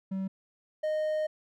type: tone pair in turn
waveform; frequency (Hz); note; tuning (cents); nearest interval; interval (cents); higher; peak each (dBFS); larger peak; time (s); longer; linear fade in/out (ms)
triangle; 191.5 / 617.5; G3 / D#5; -40 / -13; octave + minor sixth; 2027; second; -28 / -25; second; 0.11-0.28 / 0.83-1.27; second; 10
effects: none